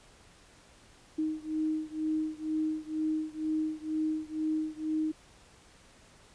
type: beating tone pair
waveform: sine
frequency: 311.1 / 313.2 Hz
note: D#4 / D#4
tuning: 0 / +11 cents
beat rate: 2.1 Hz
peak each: -32 / -33 dBFS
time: 1.18-5.12 s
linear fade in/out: 10 ms
effects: pink hiss -58 dBFS RMS until 6.34 s + resampled to 22050 Hz